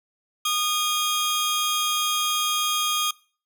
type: tone pair together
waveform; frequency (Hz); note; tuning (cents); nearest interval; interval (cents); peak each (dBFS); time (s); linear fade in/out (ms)
sawtooth; 1227 / 3252; D#6 / G#7; -25 / -37; octave + perfect fourth; 1688; -21; 0.45-3.11; 5
effects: noise-tail reverb RT60 0.4 s tail -22 dB re dry